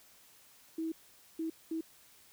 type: tone bursts at uneven times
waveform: sine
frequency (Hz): 323.5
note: E4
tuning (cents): -32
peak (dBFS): -33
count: 3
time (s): 0.78-0.92 / 1.39-1.5 / 1.71-1.81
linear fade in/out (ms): 5
effects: white hiss -61 dBFS RMS until 2.32 s